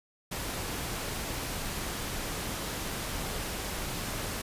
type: noise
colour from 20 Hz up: pink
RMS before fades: -35 dBFS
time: 0.31-4.42 s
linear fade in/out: 10 ms
effects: resampled to 32000 Hz